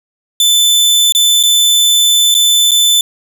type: tone with dropouts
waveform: sawtooth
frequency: 3520 Hz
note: A7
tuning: in tune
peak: -4 dBFS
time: 0.4-3.01 s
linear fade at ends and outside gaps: 2 ms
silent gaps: 1.123-1.149 / 1.429-1.435 / 2.343-2.349 / 2.71-2.716 s
effects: none